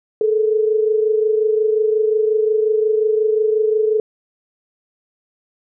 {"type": "tone pair together", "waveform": "sine", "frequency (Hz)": [430, 455.6], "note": ["A4", "A#4"], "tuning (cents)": [-40, -40], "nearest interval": "minor second", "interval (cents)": 100, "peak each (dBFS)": [-14, -21], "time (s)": [0.21, 4], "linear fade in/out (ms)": 2, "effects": []}